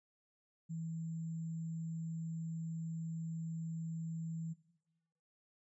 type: tone with sample-and-hold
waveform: sine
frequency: 163.2 Hz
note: E3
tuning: 17 cents flat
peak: -39 dBFS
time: 0.69-4.54 s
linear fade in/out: 20 ms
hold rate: 7350 Hz
effects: noise-tail reverb RT60 1.0 s tail -18 dB re dry + resampled to 22050 Hz